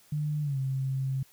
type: tone with pitch glide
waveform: sine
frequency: 150 to 133.63 Hz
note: D3 to C3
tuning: +37 to +37 cents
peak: -27 dBFS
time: 0.12-1.23 s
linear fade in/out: 5 ms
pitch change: -200 cents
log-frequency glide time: 0.42-0.58 s
effects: white hiss -60 dBFS RMS until 1.32 s